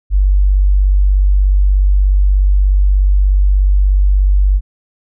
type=tone; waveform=sine; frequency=48.36 Hz; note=G1; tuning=23 cents flat; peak=-7 dBFS; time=0.1-4.61 s; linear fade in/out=50 ms; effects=none